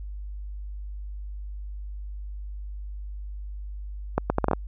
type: accelerating click train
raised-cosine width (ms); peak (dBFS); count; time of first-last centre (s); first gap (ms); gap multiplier
1; -7; 7; 4.18-4.533; 120; 0.7
effects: added 50 Hz sine -33 dBFS peak until 4.67 s